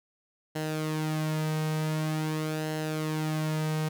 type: tone with flanger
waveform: sawtooth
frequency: 155.56 Hz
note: D#3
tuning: in tune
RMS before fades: -30 dBFS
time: 0.55-3.89 s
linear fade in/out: 10 ms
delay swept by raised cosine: 0.84 to 2.94 ms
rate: 0.46 Hz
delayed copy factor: -0.55
effects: none